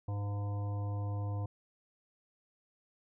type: harmonic tone with a mistuned harmonic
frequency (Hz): 101.8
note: G#2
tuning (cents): -34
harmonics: 1 / 3 / 5 / 7 / 9 / 10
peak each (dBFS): -33 / -48 / -49 / -50 / -53 / -54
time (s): 0.08-1.46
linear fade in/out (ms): 5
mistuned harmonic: 9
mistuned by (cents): -17
effects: none